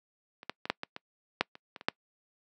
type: clicks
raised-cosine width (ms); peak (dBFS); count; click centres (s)
0.3; -29 / -17 / -21 / -10 / -19 / -23 / -8 / -30 / -26 / -28 / -9; 11; 0.431 / 0.496 / 0.655 / 0.7 / 0.834 / 0.964 / 1.41 / 1.554 / 1.762 / 1.811 / 1.885
effects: noise-tail reverb RT60 0.1 s tail -26 dB re dry + high-pass 200 Hz 12 dB/octave